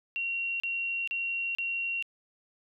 sine tone bursts, 2746 Hz, F7, 30 cents flat, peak -29 dBFS, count 4, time 0.16-2.025 s, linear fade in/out 0 ms, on 440 ms, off 35 ms, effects none

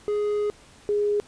triangle / sine tone pair in turn, 416.4 / 413.5 Hz, G#4 / G#4, +5 / -8 cents, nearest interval unison, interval 13 cents, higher first, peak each -20 dBFS, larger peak neither, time 0.08-0.5 / 0.89-1.2 s, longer first, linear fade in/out 0 ms, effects pink hiss -52 dBFS RMS until 1.27 s + resampled to 22050 Hz

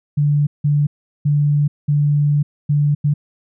sine tone bursts at uneven times, 146.2 Hz, D3, 7 cents flat, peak -12 dBFS, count 6, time 0.17-0.47 / 0.64-0.87 / 1.25-1.68 / 1.88-2.43 / 2.69-2.95 / 3.04-3.14 s, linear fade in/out 10 ms, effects none

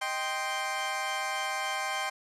20% pulse chord, C minor, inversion first, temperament equal, 622.3 / 784 / 1046.5 Hz, Eb5 / G5 / C6, 0 / 0 / 0 cents, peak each -34 / -28 / -29 dBFS, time 0.01-2.1 s, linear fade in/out 10 ms, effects low-pass 10000 Hz 12 dB/octave

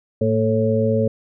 harmonic tone with a mistuned harmonic, 110 Hz, A2, in tune, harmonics 1 / 2 / 4 / 5, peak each -21 / -21 / -21 / -21 dBFS, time 0.21-1.08 s, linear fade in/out 5 ms, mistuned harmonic 2, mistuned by +46 cents, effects none

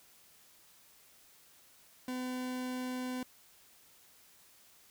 40% pulse tone, 253.2 Hz, B3, 43 cents sharp, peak -35 dBFS, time 2.08-3.23 s, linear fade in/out 2 ms, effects white hiss -62 dBFS RMS until 4.9 s

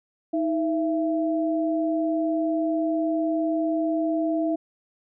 sine tone pair together, 317.6 / 668.9 Hz, D#4 / E5, +36 / +25 cents, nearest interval octave + minor second, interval 1289 cents, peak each -23 / -26 dBFS, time 0.33-4.56 s, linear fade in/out 10 ms, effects none

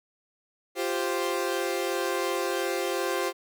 sawtooth chord, F suspended second, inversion none, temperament equal, 349.2 / 392 / 523.3 Hz, F4 / G4 / C5, 0 / 0 / 0 cents, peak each -27 dBFS, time 0.75-3.33 s, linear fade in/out 50 ms, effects none

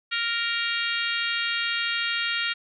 harmonic tone with a mistuned harmonic, 466.2 Hz, A#4, in tune, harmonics 3 / 4 / 5 / 6 / 7 / 8 / 9, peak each -30 / -31 / -32 / -31 / -33 / -36 / -37 dBFS, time 0.11-2.54 s, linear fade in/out 20 ms, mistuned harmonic 9, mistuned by +24 cents, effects none

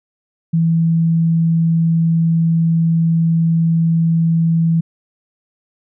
sine tone, 164.81 Hz, E3, in tune, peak -11 dBFS, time 0.53-4.81 s, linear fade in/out 10 ms, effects none

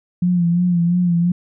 sine tone with vibrato, 174.61 Hz, F3, in tune, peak -13 dBFS, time 0.22-1.32 s, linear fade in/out 5 ms, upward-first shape sine, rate 2.9 Hz, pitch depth 49 cents each way, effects none

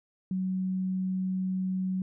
sine tone, 186.9 Hz, F#3, 18 cents sharp, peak -27 dBFS, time 0.31-2.02 s, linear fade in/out 2 ms, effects none

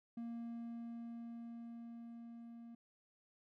triangle tone with level ramp, 233.1 Hz, A#3, in tune, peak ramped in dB -40 to -49 dBFS, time 0.17-2.75 s, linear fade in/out 5 ms, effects none

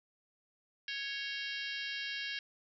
harmonic tone with a mistuned harmonic, 554.4 Hz, C#5, in tune, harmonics 3 / 4 / 5 / 6 / 7 / 8 / 9 / 10, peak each -42 / -45 / -44 / -44 / -46 / -49 / -49 / -51 dBFS, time 0.88-2.39 s, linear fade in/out 2 ms, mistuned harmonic 6, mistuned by -63 cents, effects none

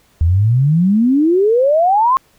sine exponential sweep, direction up, 78 to 1089 Hz, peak -9 dBFS, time 0.21-2.17 s, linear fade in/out 0 ms, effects pink hiss -54 dBFS RMS until 2.38 s

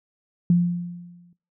sine tone with exponential decay, 174.61 Hz, F3, in tune, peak -12 dBFS, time 0.5-1.33 s, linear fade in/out 2 ms, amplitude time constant 180 ms, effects noise-tail reverb RT60 0.3 s tail -19 dB re dry

